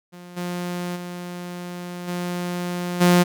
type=tone with level steps; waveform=sawtooth; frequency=176.9 Hz; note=F3; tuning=23 cents sharp; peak=-35 / -22 / -27 / -21 / -9 dBFS; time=0.12-3.24 s; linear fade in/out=20 ms; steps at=0.36 / 0.95 / 2.07 / 3 s; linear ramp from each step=20 ms; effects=none